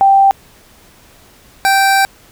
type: tone pair in turn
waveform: sine / 25% pulse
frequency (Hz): 784 / 780.9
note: G5 / G5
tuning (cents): 0 / -7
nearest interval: unison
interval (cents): 7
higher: first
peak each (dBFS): -5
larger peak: neither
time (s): 0.01-0.31 / 1.65-2.05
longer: second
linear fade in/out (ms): 0
effects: pink hiss -45 dBFS RMS until 2.31 s